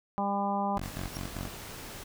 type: harmonic tone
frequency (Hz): 200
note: G3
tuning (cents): +35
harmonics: 1 / 2 / 3 / 4 / 5 / 6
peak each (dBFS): -32 / -42 / -37 / -31 / -34 / -41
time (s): 0.18-0.78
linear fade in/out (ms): 0
type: tone bursts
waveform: 10% pulse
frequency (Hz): 46.25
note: F#1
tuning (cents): 0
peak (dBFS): -27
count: 4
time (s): 0.75-1.484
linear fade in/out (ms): 20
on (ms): 140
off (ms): 58
type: noise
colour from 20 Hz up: pink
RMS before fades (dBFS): -43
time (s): 0.82-2.04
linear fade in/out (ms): 10
type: tone with exponential growth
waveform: sawtooth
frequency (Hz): 5588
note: F8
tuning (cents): 0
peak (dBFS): -35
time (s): 1.1-1.17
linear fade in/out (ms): 1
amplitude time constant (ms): 15
effects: none